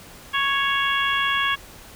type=harmonic tone; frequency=554.4 Hz; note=C#5; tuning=in tune; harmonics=2 / 3 / 4 / 5 / 6; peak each=-24 / -24 / -29 / -27 / -27 dBFS; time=0.33-1.56 s; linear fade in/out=20 ms; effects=pink hiss -44 dBFS RMS until 1.95 s